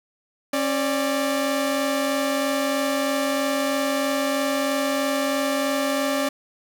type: tone pair together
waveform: sawtooth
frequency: 272.1 / 587.3 Hz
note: C#4 / D5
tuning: -32 / 0 cents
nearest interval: octave + minor second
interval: 1332 cents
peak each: -20 dBFS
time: 0.53-6.29 s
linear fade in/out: 5 ms
effects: none